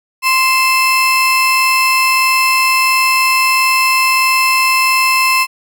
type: tone pair together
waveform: 35% pulse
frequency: 1046.5 / 2637 Hz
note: C6 / E7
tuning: 0 / 0 cents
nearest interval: octave + major third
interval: 1600 cents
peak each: -11 dBFS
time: 0.22-5.47 s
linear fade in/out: 50 ms
effects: none